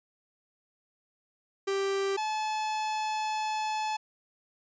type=tone pair in turn; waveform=45% pulse; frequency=392.1 / 862.1 Hz; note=G4 / A5; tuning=0 / -36 cents; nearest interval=octave + major second; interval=1364 cents; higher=second; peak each=-27 / -29 dBFS; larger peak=first; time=1.67-2.17 / 2.17-3.97 s; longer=second; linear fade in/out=10 ms; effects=resampled to 16000 Hz